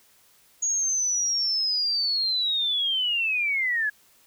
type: linear sweep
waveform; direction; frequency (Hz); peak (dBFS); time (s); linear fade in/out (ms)
sine; down; 6690 to 1661.2; -22; 0.62-3.9; 10
effects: white hiss -59 dBFS RMS until 4.26 s